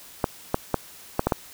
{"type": "clicks", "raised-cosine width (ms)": 1, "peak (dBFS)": -6, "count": 6, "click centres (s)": [0.242, 0.544, 0.743, 1.194, 1.27, 1.322], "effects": ["white hiss -46 dBFS RMS until 1.53 s"]}